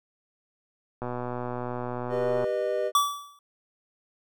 click train, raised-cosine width 1 ms, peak -19 dBFS, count 176, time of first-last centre 1.02-2.443 s, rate 123 Hz
triangle chord, G augmented, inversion none, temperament just, 392 / 490 / 612.5 Hz, G4 / B4 / D#5, 0 / -14 / -27 cents, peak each -29 / -28 / -26 dBFS, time 2.09-2.92 s, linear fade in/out 50 ms
square tone with exponential decay, 1152 Hz, D6, 34 cents flat, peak -17 dBFS, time 2.95-3.39 s, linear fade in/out 2 ms, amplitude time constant 94 ms
effects none

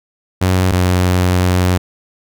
sawtooth tone pair in turn, 92.5 / 90.75 Hz, F#2 / F#2, 0 / -33 cents, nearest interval unison, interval 33 cents, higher first, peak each -7 dBFS, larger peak neither, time 0.41-0.72 / 0.72-1.78 s, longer second, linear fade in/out 10 ms, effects none

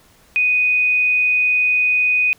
sine tone, 2489 Hz, D#7, in tune, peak -13 dBFS, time 0.36-2.33 s, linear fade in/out 0 ms, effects pink hiss -52 dBFS RMS until 2.38 s

